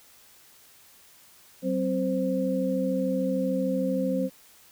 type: tone cluster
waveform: sine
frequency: 189.2 / 262.4 / 522 Hz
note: F#3 / C4 / C5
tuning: +39 / +5 / -4 cents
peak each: -28 dBFS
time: 1.62-4.3 s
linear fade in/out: 50 ms
effects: white hiss -55 dBFS RMS until 4.71 s